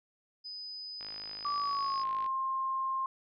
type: tone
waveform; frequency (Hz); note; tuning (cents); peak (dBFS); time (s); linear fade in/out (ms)
sine; 4999; D#8; +7; -40; 0.44-2.04; 20
type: click train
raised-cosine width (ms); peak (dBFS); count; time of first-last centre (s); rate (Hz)
0.3; -32; 67; 1.01-2.262; 52.7
type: tone with pitch glide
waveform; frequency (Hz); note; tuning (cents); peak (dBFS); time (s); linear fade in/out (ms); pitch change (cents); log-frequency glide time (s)
sine; 1156 to 1060.1; D6 to C6; -28 to +22; -30; 1.45-3.06; 2; -150; 1.57-2.08
effects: none